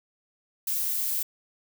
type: noise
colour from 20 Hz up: violet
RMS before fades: -28 dBFS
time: 0.67-1.23 s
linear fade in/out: 5 ms
effects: none